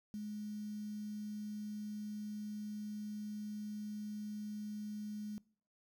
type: tone with quantisation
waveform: sine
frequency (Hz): 210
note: G#3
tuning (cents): +19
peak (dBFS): -40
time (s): 0.14-5.38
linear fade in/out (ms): 0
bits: 10
effects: noise-tail reverb RT60 0.5 s tail -23 dB re dry